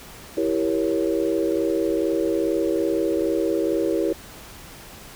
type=chord; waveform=sine; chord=E diminished seventh; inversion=none; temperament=equal with one note detuned; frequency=329.6 / 392 / 470.2 / 554.4 Hz; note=E4 / G4 / Bb4 / Db5; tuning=0 / 0 / +15 / 0 cents; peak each=-23 / -25 / -26 / -27 dBFS; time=0.37-4.13 s; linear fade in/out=5 ms; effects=pink hiss -42 dBFS RMS until 5.15 s